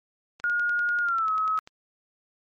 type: click train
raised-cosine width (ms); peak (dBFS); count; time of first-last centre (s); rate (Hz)
0.2; -26; 14; 0.4-1.675; 10.2
type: tone with pitch glide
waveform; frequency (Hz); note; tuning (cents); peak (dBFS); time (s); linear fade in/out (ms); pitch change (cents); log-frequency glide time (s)
sine; 1430 to 1281.4; F6 to E6; +41 to -49; -22; 0.44-1.59; 0; -190; 1.02-1.3
effects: MP3 64 kbps